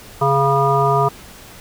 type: harmonic tone with a mistuned harmonic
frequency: 138.59 Hz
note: C#3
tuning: in tune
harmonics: 1 / 3 / 5 / 7 / 9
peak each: -19 / -19 / -19 / -19 / -19 dBFS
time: 0.21-1.09 s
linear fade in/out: 10 ms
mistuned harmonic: 9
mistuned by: -42 cents
effects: pink hiss -40 dBFS RMS until 1.6 s